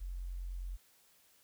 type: tone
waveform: sine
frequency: 44.68 Hz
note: F1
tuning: 40 cents sharp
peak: -38 dBFS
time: 0-0.77 s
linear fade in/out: 20 ms
effects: white hiss -67 dBFS RMS until 1.43 s